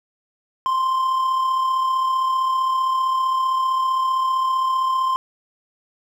triangle tone with amplitude modulation, 1046 Hz, C6, 1 cent flat, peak -14 dBFS, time 0.66-5.16 s, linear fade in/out 0 ms, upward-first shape sine, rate 35.4 Hz, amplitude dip 35%, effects none

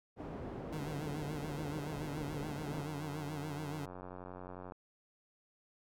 white low-pass noise, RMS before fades -44 dBFS, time 0.16-2.85 s, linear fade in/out 50 ms, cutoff 480 Hz, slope 12 dB/octave
25% pulse tone with vibrato, 148.6 Hz, D3, 21 cents sharp, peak -36 dBFS, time 0.72-3.86 s, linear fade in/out 10 ms, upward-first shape sine, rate 7 Hz, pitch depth 89 cents each way
click train, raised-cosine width 1 ms, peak -33 dBFS, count 181, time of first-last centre 2.75-4.722 s, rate 91.3 Hz
effects none

